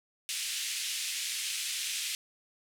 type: band-pass noise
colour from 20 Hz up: pink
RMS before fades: -35 dBFS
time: 0.29-2.15 s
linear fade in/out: 0 ms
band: 2400 to 11000 Hz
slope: 24 dB/octave
effects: none